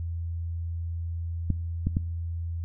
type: clicks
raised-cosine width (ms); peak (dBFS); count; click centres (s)
5; -13; 3; 1.503 / 1.87 / 1.969
effects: noise-tail reverb RT60 0.7 s tail -22 dB re dry + added 84 Hz sine -29 dBFS peak until 2.64 s